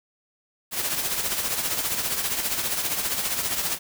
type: noise with tremolo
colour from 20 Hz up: white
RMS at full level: -24 dBFS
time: 0.71-3.79 s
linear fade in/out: 50 ms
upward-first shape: triangle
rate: 15 Hz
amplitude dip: 60%
effects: none